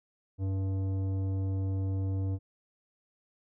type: tone with tanh clipping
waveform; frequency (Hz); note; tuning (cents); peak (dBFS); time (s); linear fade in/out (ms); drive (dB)
triangle; 96.1; G2; -34; -30; 0.38-2.39; 50; 16
effects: none